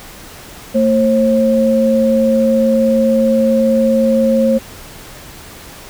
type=tone pair together; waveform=sine; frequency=225.9 / 536.5 Hz; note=A3 / C5; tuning=+46 / +43 cents; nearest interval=octave + minor third; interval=1497 cents; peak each=-12 dBFS; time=0.74-4.59 s; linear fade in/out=20 ms; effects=pink hiss -35 dBFS RMS until 5.89 s